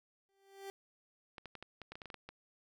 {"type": "tone with exponential growth", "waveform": "30% pulse", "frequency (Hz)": 392, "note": "G4", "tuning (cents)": 0, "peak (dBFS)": -39, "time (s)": [0.29, 0.7], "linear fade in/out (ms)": 0, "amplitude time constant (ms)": 89}
{"type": "clicks", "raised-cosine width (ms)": 0.3, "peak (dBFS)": -31, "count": 12, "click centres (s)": [1.382, 1.457, 1.553, 1.626, 1.817, 1.92, 1.955, 2.018, 2.057, 2.102, 2.143, 2.29]}
{"effects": []}